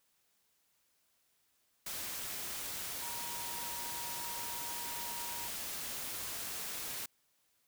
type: tone in noise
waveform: sine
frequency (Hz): 947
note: A#5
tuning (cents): +27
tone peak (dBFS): -46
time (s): 3.02-5.48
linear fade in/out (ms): 5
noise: white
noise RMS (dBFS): -41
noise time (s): 1.86-7.06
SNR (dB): -8
effects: white hiss -75 dBFS RMS until 7.67 s